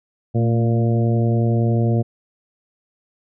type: harmonic tone with a mistuned harmonic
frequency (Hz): 116.54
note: A#2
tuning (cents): 0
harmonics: 1 / 2 / 3 / 4 / 5 / 6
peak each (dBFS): -16 / -22 / -26 / -28 / -30 / -32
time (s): 0.34-2.03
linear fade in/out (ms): 20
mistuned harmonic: 2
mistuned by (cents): -41
effects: none